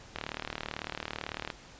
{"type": "click train", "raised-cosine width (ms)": 0.3, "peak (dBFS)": -18, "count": 52, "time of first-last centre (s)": [0.16, 1.502], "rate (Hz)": 38, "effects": ["pink hiss -52 dBFS RMS until 1.79 s", "resampled to 16000 Hz"]}